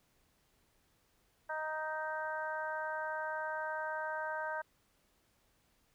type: harmonic tone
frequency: 311.7 Hz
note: D#4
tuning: 3 cents sharp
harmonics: 2 / 3 / 4 / 5 / 6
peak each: -41 / -40 / -47 / -40 / -53 dBFS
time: 1.49-4.62 s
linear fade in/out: 10 ms
effects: pink hiss -73 dBFS RMS until 5.94 s